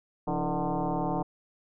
sine tone with frequency modulation, 286.9 Hz, D4, 40 cents flat, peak -26 dBFS, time 0.27-1.23 s, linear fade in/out 10 ms, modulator 153 Hz, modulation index 4.4, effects none

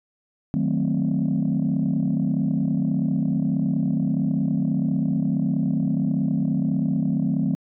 sine chord, D# diminished seventh, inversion none, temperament equal, 155.56 / 185 / 220 / 261.6 Hz, D#3 / F#3 / A3 / C4, 0 / 0 / 0 / 0 cents, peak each -24 dBFS, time 0.54-7.55 s, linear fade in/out 0 ms, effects tanh soft clip ceiling -14 dBFS

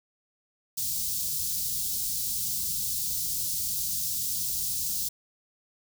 white band-stop noise, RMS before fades -30 dBFS, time 0.77-5.09 s, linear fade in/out 10 ms, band 180 to 4400 Hz, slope 24 dB/octave, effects none

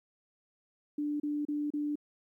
sine tone bursts, 294.8 Hz, D4, 7 cents sharp, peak -30 dBFS, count 4, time 0.98-1.956 s, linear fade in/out 5 ms, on 220 ms, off 32 ms, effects 12-bit

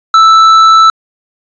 triangle tone with hard clipping, 1318.5 Hz, E6, in tune, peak -3 dBFS, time 0.14-0.9 s, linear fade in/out 2 ms, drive 10 dB, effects resampled to 16000 Hz

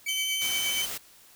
45% pulse tone with tremolo, 2278 Hz, C#7, 47 cents sharp, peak -29 dBFS, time 0.06-0.82 s, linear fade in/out 5 ms, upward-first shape sine, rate 8.5 Hz, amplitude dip 65%
sawtooth tone with vibrato, 3066 Hz, G7, 39 cents flat, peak -25 dBFS, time 0.08-0.86 s, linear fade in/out 10 ms, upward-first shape triangle, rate 11 Hz, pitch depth 8 cents each way
white noise, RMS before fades -35 dBFS, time 0.41-0.98 s, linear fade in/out 10 ms
effects white hiss -55 dBFS RMS until 1.35 s

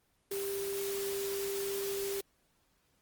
sine tone in noise, 395.7 Hz, G4, 16 cents sharp, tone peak -34 dBFS, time 0.31-2.21 s, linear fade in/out 5 ms, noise white, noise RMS -41 dBFS, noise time 0.31-2.21 s, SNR +4 dB, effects pink hiss -73 dBFS RMS until 3.01 s + Opus 24 kbps

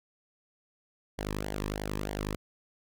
sawtooth tone with flanger, 51 Hz, G#1, 31 cents flat, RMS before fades -35 dBFS, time 1.18-2.36 s, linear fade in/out 10 ms, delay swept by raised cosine 0.77 to 1.43 ms, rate 3.2 Hz, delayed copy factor -0.75, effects none

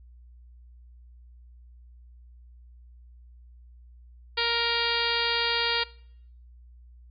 harmonic tone, 468 Hz, A#4, 7 cents sharp, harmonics 1 / 2 / 3 / 4 / 5 / 6 / 7 / 8 / 9 / 10, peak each -33 / -33 / -33 / -33 / -33 / -33 / -33 / -33 / -33 / -33 dBFS, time 4.37-5.84 s, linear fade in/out 10 ms, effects noise-tail reverb RT60 0.7 s tail -23 dB re dry + added 60 Hz sine -48 dBFS peak until 7.1 s

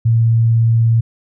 sine tone, 114.6 Hz, A#2, 29 cents flat, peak -9 dBFS, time 0.05-1.01 s, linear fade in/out 10 ms, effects none

